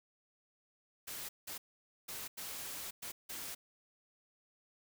white noise bursts at uneven times, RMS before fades -44 dBFS, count 6, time 1.07-1.29 / 1.47-1.58 / 2.08-2.28 / 2.37-2.91 / 3.02-3.12 / 3.29-3.55 s, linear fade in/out 10 ms, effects none

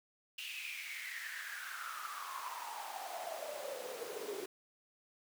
pink noise with high-pass filter sweep, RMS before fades -44 dBFS, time 0.38-4.46 s, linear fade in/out 5 ms, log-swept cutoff 2800 to 380 Hz, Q 8.2, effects none

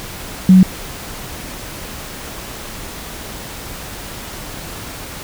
sine tone, 186.2 Hz, F#3, 11 cents sharp, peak -3 dBFS, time 0.49-0.63 s, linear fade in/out 2 ms, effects pink hiss -30 dBFS RMS until 5.23 s

